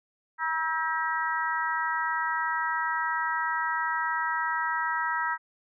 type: harmonic tone with a mistuned harmonic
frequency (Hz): 319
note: D#4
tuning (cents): +43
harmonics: 3 / 4 / 5 / 6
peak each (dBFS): -30 / -31 / -32 / -33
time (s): 0.38-5.38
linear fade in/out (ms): 50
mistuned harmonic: 4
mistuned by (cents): +37
effects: none